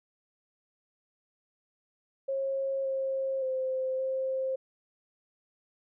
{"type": "tone with pitch steps", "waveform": "sine", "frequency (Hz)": [541, 535, 521, 527], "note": ["C#5", "C5", "C5", "C5"], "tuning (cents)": [-42, 38, -7, 12], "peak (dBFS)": -28, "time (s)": [2.28, 4.56], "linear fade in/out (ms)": 10, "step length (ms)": 570, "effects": []}